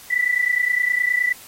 sine tone pair together, 1956 / 1985.6 Hz, B6 / B6, -17 / +9 cents, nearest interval unison, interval 26 cents, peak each -21 / -19 dBFS, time 0.1-1.33 s, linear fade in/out 10 ms, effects white hiss -43 dBFS RMS until 1.47 s + AAC 48 kbps

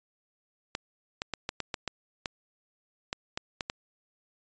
clicks, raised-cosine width 0.2 ms, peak -14 dBFS, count 12, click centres 0.751 / 1.219 / 1.337 / 1.491 / 1.603 / 1.742 / 1.877 / 2.258 / 3.129 / 3.375 / 3.608 / 3.699 s, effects resampled to 16000 Hz

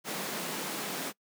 pink high-pass noise, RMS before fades -36 dBFS, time 0.04-1.13 s, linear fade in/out 50 ms, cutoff 160 Hz, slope 48 dB/octave, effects noise-tail reverb RT60 0.1 s tail -24 dB re dry

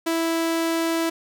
sawtooth tone, 329.6 Hz, E4, in tune, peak -17 dBFS, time 0.06-1.1 s, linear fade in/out 10 ms, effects none

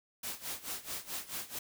white noise with tremolo, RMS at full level -38 dBFS, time 0.23-1.59 s, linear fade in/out 5 ms, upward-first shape sine, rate 4.6 Hz, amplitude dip 85%, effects none

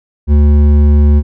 sine tone with hard clipping, 73.42 Hz, D2, in tune, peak -6 dBFS, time 0.27-1.23 s, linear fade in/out 50 ms, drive 9 dB, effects none

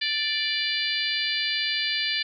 harmonic tone, 587.3 Hz, D5, in tune, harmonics 3 / 4 / 5 / 6 / 7 / 8, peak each -31 / -31 / -31 / -31 / -31 / -31 dBFS, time 0.01-2.23 s, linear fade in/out 10 ms, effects none

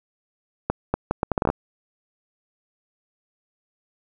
accelerating click train, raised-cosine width 1 ms, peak -6 dBFS, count 11, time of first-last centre 0.7-1.501 s, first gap 240 ms, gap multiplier 0.71, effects none

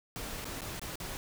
pink noise with dropouts, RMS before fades -40 dBFS, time 0.16-1.17 s, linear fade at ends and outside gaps 0 ms, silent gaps 0.444-0.454 / 0.608-0.618 / 0.795-0.816 / 0.956-1.001 s, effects none

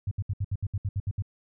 sine tone bursts, 99 Hz, G2, 18 cents sharp, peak -25 dBFS, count 11, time 0.07-1.223 s, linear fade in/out 5 ms, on 43 ms, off 68 ms, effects none

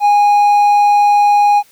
triangle tone, 823 Hz, G#5, 16 cents flat, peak -5 dBFS, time 0-1.63 s, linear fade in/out 50 ms, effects white hiss -49 dBFS RMS until 1.71 s

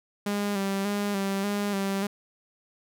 sawtooth tone with vibrato, 199.9 Hz, G3, 34 cents sharp, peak -22 dBFS, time 0.26-2.07 s, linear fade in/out 5 ms, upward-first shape square, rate 1.7 Hz, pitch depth 35 cents each way, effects none

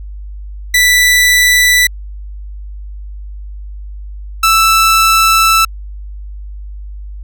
sawtooth tone pair in turn, 1975.5 / 1321.8 Hz, B6 / E6, 0 / +4 cents, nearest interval perfect fifth, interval 696 cents, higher first, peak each -3 dBFS, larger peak neither, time 0.74-1.87 / 4.43-5.65 s, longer second, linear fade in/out 5 ms, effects added 50 Hz sine -24 dBFS peak until 7.23 s

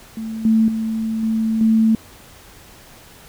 sine tone with level steps, 222.1 Hz, A3, 16 cents sharp, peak -24 / -11 / -19 / -16 / -11 dBFS, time 0.17-1.95 s, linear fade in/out 2 ms, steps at 0.45 / 0.68 / 1.23 / 1.61 s, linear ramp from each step 2 ms, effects pink hiss -44 dBFS RMS until 3.28 s

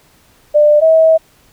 sine tone pair in turn, 596 / 643.3 Hz, D5 / E5, +25 / -42 cents, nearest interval minor second, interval 133 cents, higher second, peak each -5 dBFS, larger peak neither, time 0.54-0.81 / 0.81-1.18 s, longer second, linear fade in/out 20 ms, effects pink hiss -50 dBFS RMS until 1.52 s

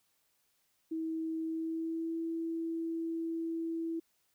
sine tone with pitch glide, 322.3 to 329.3 Hz, E4 to E4, -39 to -2 cents, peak -33 dBFS, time 0.91-4 s, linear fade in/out 10 ms, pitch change +37 cents, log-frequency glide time 1.43-2.18 s, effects white hiss -75 dBFS RMS until 4.34 s

